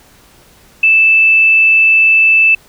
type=tone; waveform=sine; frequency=2637 Hz; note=E7; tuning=in tune; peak=-5 dBFS; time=0.83-2.55 s; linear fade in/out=5 ms; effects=pink hiss -45 dBFS RMS until 2.68 s